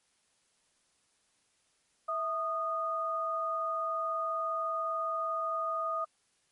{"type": "tone pair together", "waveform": "sine", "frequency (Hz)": [654.4, 1234], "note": ["E5", "D#6"], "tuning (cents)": [-13, -15], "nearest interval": "major seventh", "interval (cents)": 1098, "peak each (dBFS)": [-36, -31], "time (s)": [2.08, 6.05], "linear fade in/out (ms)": 10, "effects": ["white hiss -72 dBFS RMS until 6.51 s", "MP3 48 kbps"]}